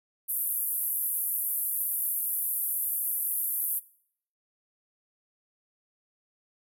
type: band-pass noise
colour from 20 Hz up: pink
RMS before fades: -30 dBFS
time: 0.28-3.8 s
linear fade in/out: 20 ms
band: 11000 to 14000 Hz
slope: 48 dB/octave
effects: noise-tail reverb RT60 0.6 s tail -20 dB re dry